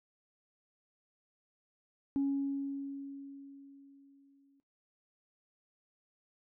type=tone with exponential decay; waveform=sine; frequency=277.2 Hz; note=C#4; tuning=in tune; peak=-26 dBFS; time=2.16-4.6 s; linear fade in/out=0 ms; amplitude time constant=530 ms; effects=noise-tail reverb RT60 0.4 s tail -17 dB re dry + tanh soft clip ceiling -25 dBFS